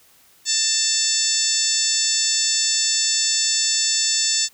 harmonic tone with a mistuned harmonic, 890 Hz, A5, 20 cents sharp, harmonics 2 / 3 / 4 / 5 / 6 / 7 / 8 / 9, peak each -33 / -33 / -27 / -25 / -24 / -27 / -23 / -25 dBFS, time 0.45-4.49 s, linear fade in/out 50 ms, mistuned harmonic 9, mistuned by -40 cents, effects white hiss -54 dBFS RMS until 4.53 s

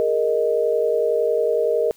sine chord, Ab suspended second, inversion none, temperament equal, 415.3 / 466.2 / 622.3 Hz, Ab4 / Bb4 / Eb5, 0 / 0 / 0 cents, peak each -24 / -19 / -22 dBFS, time 0-1.91 s, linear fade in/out 0 ms, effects white hiss -55 dBFS RMS until 1.96 s

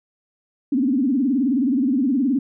sine tone with vibrato, 262.4 Hz, C4, 5 cents sharp, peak -16 dBFS, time 0.72-2.39 s, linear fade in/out 5 ms, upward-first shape sine, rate 19 Hz, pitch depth 190 cents each way, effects none

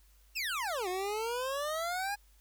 25% pulse exponential two-way sweep, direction down then up, 2794 to 356.8 to 832 Hz, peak -29 dBFS, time 0.35-2.16 s, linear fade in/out 20 ms, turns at 0.88 s, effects added 50 Hz sine -60 dBFS peak until 2.4 s + white hiss -68 dBFS RMS until 2.4 s

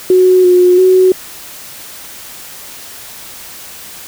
sine tone with pitch steps, 368.6 / 359.9 / 371.9 Hz, F#4 / F#4 / F#4, -7 / -48 / +9 cents, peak -4 dBFS, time 0.1-1.12 s, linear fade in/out 2 ms, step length 340 ms, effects white hiss -31 dBFS RMS until 4.07 s

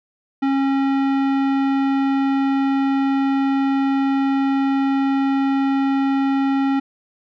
sine tone with tanh clipping, 272.6 Hz, C#4, 29 cents flat, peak -18 dBFS, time 0.42-6.8 s, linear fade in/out 10 ms, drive 17 dB, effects none

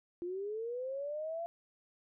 sine linear sweep, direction up, 342.1 to 686 Hz, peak -36 dBFS, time 0.22-1.46 s, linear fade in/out 0 ms, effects none

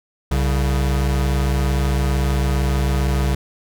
square tone pair together, 65.41 / 138.59 Hz, C2 / C#3, 0 / 0 cents, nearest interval octave + minor second, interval 1300 cents, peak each -18 / -23 dBFS, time 0.31-3.35 s, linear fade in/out 5 ms, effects none

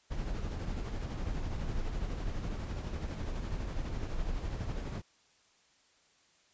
brown noise with tremolo, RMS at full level -34 dBFS, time 0.1-5.02 s, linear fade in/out 20 ms, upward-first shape sine, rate 12 Hz, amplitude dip 40%, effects white hiss -67 dBFS RMS until 6.53 s + resampled to 16000 Hz

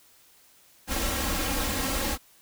pink noise with comb filter, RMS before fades -28 dBFS, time 0.87-2.18 s, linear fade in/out 50 ms, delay 3.7 ms, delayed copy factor +0.85, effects white hiss -58 dBFS RMS until 2.41 s

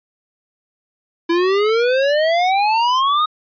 square exponential sweep, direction up, 332 to 1262 Hz, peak -14 dBFS, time 1.29-3.26 s, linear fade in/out 10 ms, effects resampled to 11025 Hz

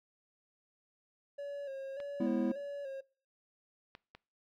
triangle tone with vibrato, 554 Hz, C#5, 1 cent flat, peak -37 dBFS, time 1.38-3.01 s, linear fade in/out 10 ms, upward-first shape square, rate 1.7 Hz, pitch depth 45 cents each way
clicks, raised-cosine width 0.3 ms, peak -33 / -32 / -34 dBFS, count 3, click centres 2.002 / 3.951 / 4.15 s
triangle chord, E major, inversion first, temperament equal, 207.7 / 246.9 / 329.6 Hz, G#3 / B3 / E4, 0 / 0 / 0 cents, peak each -33 / -31 / -33 dBFS, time 2.2-2.52 s, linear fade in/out 5 ms
effects noise-tail reverb RT60 0.4 s tail -24 dB re dry

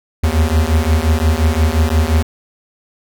square beating tone pair, 76.2 / 81.9 Hz, D#2 / E2, -36 / -11 cents, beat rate 5.7 Hz, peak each -15 dBFS, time 0.23-2.23 s, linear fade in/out 10 ms, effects none

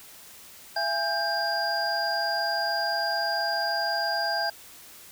sine tone cluster, 674 / 823 / 1581 / 4824 Hz, E5 / G#5 / G6 / D8, +38 / -16 / +14 / +46 cents, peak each -30 dBFS, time 0.76-4.5 s, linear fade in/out 5 ms, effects white hiss -48 dBFS RMS until 5.11 s

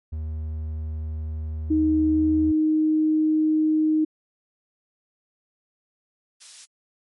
triangle tone with pitch glide, 78 to 79.87 Hz, D#2 to D#2, +5 to +46 cents, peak -25 dBFS, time 0.12-2.52 s, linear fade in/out 10 ms, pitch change +41 cents, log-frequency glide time 2.13-2.21 s
sine tone, 311.1 Hz, D#4, in tune, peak -17 dBFS, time 1.7-4.05 s, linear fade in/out 10 ms
violet noise, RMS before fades -32 dBFS, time 6.4-6.66 s, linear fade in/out 20 ms
effects low-pass 6000 Hz 12 dB/octave + MP3 48 kbps

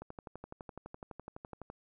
click train, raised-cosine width 1 ms, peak -30 dBFS, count 21, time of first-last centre 0.02-1.701 s, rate 11.9 Hz, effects none

